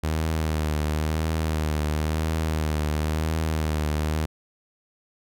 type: tone with vibrato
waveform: sawtooth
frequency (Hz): 77.78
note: D#2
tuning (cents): 0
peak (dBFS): -19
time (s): 0.03-4.26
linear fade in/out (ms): 10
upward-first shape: triangle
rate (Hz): 0.97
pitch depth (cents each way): 53
effects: none